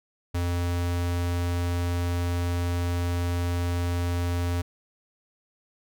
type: tone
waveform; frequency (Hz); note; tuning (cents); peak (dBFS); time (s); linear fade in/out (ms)
square; 87.31; F2; 0; -25; 0.34-4.62; 10
effects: none